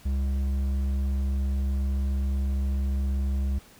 triangle tone with hard clipping, 67.7 Hz, C#2, 40 cents flat, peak -25 dBFS, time 0.05-3.59 s, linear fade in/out 10 ms, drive 10 dB, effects pink hiss -53 dBFS RMS until 3.79 s

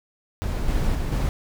brown noise with level steps, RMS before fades -25 / -22 / -25 / -22 dBFS, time 0.42-1.29 s, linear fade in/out 0 ms, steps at 0.68 / 0.95 / 1.12 s, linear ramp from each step 2 ms, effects none

